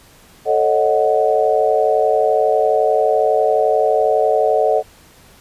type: chord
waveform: sine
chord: D# half-diminished seventh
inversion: second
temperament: equal with one note detuned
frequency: 440 / 550.5 / 622.3 / 740 Hz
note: A4 / C#5 / D#5 / F#5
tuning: 0 / -12 / 0 / 0 cents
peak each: -17 / -19 / -17 / -18 dBFS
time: 0.45-4.83 s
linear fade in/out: 50 ms
effects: pink hiss -47 dBFS RMS until 5.4 s + resampled to 32000 Hz